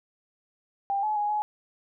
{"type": "tone with pitch steps", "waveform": "sine", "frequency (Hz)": [795, 853, 830, 843], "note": ["G5", "G#5", "G#5", "G#5"], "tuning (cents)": [24, 46, -1, 26], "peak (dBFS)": -24, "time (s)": [0.9, 1.42], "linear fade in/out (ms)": 0, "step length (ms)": 130, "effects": []}